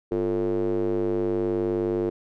square tone with band-pass filter, 49.78 Hz, G1, 27 cents sharp, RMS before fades -25 dBFS, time 0.11-2.1 s, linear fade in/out 10 ms, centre 390 Hz, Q 6.1, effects none

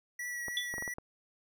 square tone with vibrato, 1938 Hz, B6, 33 cents flat, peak -37 dBFS, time 0.19-0.94 s, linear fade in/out 5 ms, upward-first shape triangle, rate 3 Hz, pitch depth 19 cents each way
clicks, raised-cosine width 1 ms, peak -28 dBFS, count 6, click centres 0.483 / 0.74 / 0.782 / 0.824 / 0.878 / 0.984 s
sine tone with exponential decay, 3447 Hz, A7, 36 cents flat, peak -27 dBFS, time 0.57-0.73 s, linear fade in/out 1 ms, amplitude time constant 33 ms
effects none

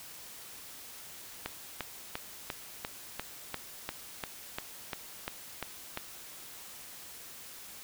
click train, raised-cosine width 0.3 ms, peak -18 dBFS, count 14, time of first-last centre 1.46-5.974 s, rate 2.88 Hz, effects white hiss -48 dBFS RMS until 7.83 s

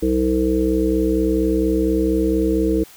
harmonic tone, 64.3 Hz, C2, 30 cents flat, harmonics 1 / 3 / 5 / 7 / 8, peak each -23 / -25 / -18 / -21 / -29 dBFS, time 0.02-2.84 s, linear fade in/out 10 ms, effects white hiss -45 dBFS RMS until 2.96 s

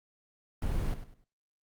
brown noise with echo, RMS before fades -31 dBFS, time 0.62-0.94 s, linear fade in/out 2 ms, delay 100 ms, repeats 3, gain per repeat -11 dB, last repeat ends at 1.24 s, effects noise-tail reverb RT60 0.3 s tail -23 dB re dry + Opus 32 kbps

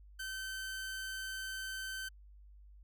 sawtooth tone, 1540 Hz, G6, 31 cents flat, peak -36 dBFS, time 0.19-2.09 s, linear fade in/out 10 ms, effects added 50 Hz sine -54 dBFS peak until 2.83 s

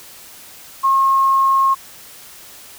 sine tone, 1079 Hz, C#6, 47 cents flat, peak -11 dBFS, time 0.83-1.75 s, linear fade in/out 20 ms, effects white hiss -40 dBFS RMS until 2.78 s

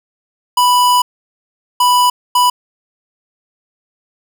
square tone bursts at uneven times, 987.8 Hz, B5, in tune, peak -9 dBFS, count 3, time 0.57-1.02 / 1.8-2.1 / 2.35-2.5 s, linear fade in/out 5 ms, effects none

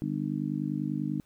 harmonic tone, 50.1 Hz, G1, 38 cents sharp, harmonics 3 / 4 / 5 / 6, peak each -34 / -34 / -34 / -34 dBFS, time 0.02-1.2 s, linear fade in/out 0 ms, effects pink hiss -68 dBFS RMS until 1.25 s

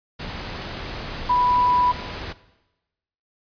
sine tone in noise, 988 Hz, B5, in tune, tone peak -16 dBFS, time 1.29-1.92 s, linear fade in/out 10 ms, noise pink, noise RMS -32 dBFS, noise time 0.19-2.33 s, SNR +13 dB, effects noise-tail reverb RT60 1.0 s tail -17 dB re dry + resampled to 11025 Hz

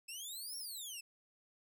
15% pulse exponential two-way sweep, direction up then down, 2600 to 5588 to 2600 Hz, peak -37 dBFS, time 0.08-1.01 s, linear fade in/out 10 ms, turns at 0.57 s, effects none

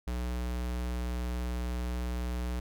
square tone, 60.9 Hz, B1, 24 cents flat, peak -32 dBFS, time 0.07-2.6 s, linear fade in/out 5 ms, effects none

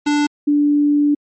square / sine tone pair in turn, 293.7 / 292 Hz, D4 / D4, 0 / -10 cents, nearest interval unison, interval 10 cents, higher first, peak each -14 / -11 dBFS, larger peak second, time 0.06-0.27 / 0.47-1.15 s, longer second, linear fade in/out 10 ms, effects MP3 32 kbps

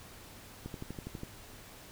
click train, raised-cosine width 3 ms, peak -27 dBFS, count 8, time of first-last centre 0.66-1.234 s, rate 12.2 Hz, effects added 102 Hz sine -61 dBFS peak until 1.91 s + pink hiss -52 dBFS RMS until 1.91 s

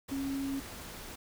sine tone in noise, 273.5 Hz, C#4, 23 cents flat, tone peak -32 dBFS, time 0.11-0.6 s, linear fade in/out 10 ms, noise pink, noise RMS -45 dBFS, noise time 0.08-1.16 s, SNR +10 dB, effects none

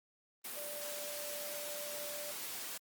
sine tone in noise, 587.3 Hz, D5, in tune, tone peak -45 dBFS, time 0.56-2.32 s, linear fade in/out 10 ms, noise white, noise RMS -43 dBFS, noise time 0.44-2.78 s, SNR -5 dB, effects high-pass 200 Hz 12 dB/octave + Opus 32 kbps

